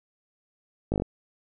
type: slowing click train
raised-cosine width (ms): 2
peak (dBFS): -13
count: 6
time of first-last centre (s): 0.92-1.021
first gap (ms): 19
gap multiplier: 1.03
effects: none